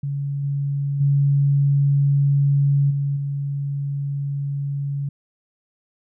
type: tone with level steps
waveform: sine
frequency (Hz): 140.8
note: C#3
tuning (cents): +27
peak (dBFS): -22 / -20 / -14 / -19 / -22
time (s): 0.03-5.09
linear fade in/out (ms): 5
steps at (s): 0.43 / 1 / 2.9 / 3.16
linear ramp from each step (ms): 10
effects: none